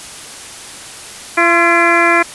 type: harmonic tone with a mistuned harmonic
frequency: 339.8 Hz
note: F4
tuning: 47 cents flat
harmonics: 1 / 2 / 3 / 4 / 5 / 6 / 7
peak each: -16 / -16 / -16 / -16 / -16 / -16 / -16 dBFS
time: 1.37-2.23 s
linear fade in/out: 10 ms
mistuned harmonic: 3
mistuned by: +38 cents
effects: white hiss -31 dBFS RMS until 2.34 s + resampled to 24000 Hz